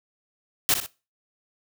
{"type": "noise with echo", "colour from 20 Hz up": "white", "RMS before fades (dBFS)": -20, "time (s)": [0.69, 0.74], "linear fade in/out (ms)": 0, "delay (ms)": 61, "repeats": 2, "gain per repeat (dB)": -8, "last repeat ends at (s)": 0.862, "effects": ["noise-tail reverb RT60 0.3 s tail -20 dB re dry"]}